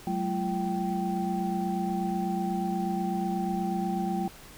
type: tone cluster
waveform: sine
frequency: 187.1 / 215.3 / 342.1 / 776 Hz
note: F#3 / A3 / F4 / G5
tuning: +20 / -37 / -36 / -18 cents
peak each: -30 / -34 / -34 / -32 dBFS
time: 0.07-4.28 s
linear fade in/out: 2 ms
effects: pink hiss -49 dBFS RMS until 4.57 s